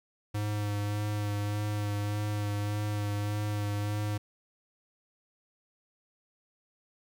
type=tone with vibrato; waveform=square; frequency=103.83 Hz; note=G#2; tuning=in tune; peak=-30 dBFS; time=0.34-4.18 s; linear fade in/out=10 ms; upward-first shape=sine; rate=1.7 Hz; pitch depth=19 cents each way; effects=11-bit